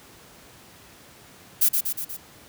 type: noise with echo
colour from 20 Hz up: violet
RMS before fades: -18 dBFS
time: 1.61-1.69 s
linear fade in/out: 10 ms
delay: 120 ms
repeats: 4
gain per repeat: -4 dB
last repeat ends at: 2.17 s
effects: pink hiss -49 dBFS RMS until 2.48 s + high-pass 80 Hz 12 dB/octave